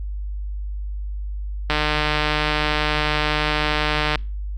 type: click train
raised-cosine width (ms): 0.3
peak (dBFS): -4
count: 372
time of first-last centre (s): 1.7-4.157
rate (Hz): 151
effects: added 50 Hz sine -25 dBFS peak until 4.57 s + Opus 48 kbps